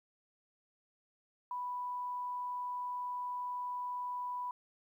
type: tone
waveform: sine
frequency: 987.8 Hz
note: B5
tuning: in tune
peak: -36 dBFS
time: 1.51-4.51 s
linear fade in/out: 2 ms
effects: 12-bit